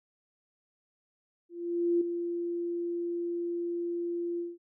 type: tone with ADSR envelope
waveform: sine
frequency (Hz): 344.6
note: F4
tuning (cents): -23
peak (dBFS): -22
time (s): 1.49-4.58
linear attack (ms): 520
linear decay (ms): 6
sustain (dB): -8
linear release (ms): 190
effects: none